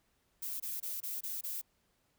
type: noise bursts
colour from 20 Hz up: violet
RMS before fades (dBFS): -39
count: 6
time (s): 0.42-1.615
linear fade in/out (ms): 10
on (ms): 180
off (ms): 23
effects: pink hiss -75 dBFS RMS until 2.18 s